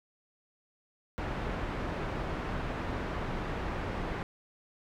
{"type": "low-pass noise", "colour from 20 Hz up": "pink", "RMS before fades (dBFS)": -35, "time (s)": [1.18, 4.23], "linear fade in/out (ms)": 0, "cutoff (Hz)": 1800, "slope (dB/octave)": 12, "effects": []}